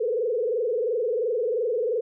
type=tone with frequency modulation; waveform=sine; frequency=466.2 Hz; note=A#4; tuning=in tune; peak=-22 dBFS; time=0-2.01 s; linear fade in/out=10 ms; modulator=22.9 Hz; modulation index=1.9; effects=none